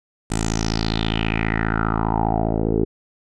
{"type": "tone with low-pass filter sweep", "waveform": "10% pulse", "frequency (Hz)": 54.9, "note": "A1", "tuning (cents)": -3, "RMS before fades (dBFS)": -21, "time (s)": [0.3, 2.85], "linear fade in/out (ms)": 10, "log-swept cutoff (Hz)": [8600, 400], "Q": 5.2, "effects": []}